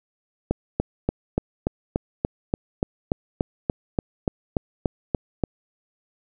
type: click train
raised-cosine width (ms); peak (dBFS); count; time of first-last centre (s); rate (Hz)
2; -7; 18; 0.51-5.438; 3.45
effects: none